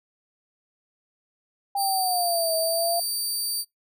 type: exponential two-way sweep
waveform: sine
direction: down then up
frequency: 803 to 644 to 691 Hz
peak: -23 dBFS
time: 1.75-3 s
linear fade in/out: 5 ms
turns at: 2.55 s
type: tone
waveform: 20% pulse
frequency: 4637 Hz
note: D8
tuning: 23 cents flat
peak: -20 dBFS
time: 1.76-3.65 s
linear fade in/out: 50 ms
effects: noise-tail reverb RT60 0.2 s tail -25 dB re dry